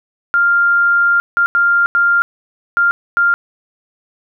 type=tone bursts at uneven times; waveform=sine; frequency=1396.9 Hz; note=F6; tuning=in tune; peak=-9 dBFS; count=6; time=0.34-1.2 / 1.37-1.46 / 1.55-1.86 / 1.95-2.22 / 2.77-2.91 / 3.17-3.34 s; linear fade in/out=0 ms; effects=none